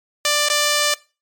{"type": "tone with dropouts", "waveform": "5% pulse", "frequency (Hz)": 591, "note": "D5", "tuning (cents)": 11, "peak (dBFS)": -4, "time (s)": [0.25, 0.94], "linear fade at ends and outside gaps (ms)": 2, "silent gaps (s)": [0.486, 0.499], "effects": ["noise-tail reverb RT60 0.3 s tail -21 dB re dry", "MP3 64 kbps"]}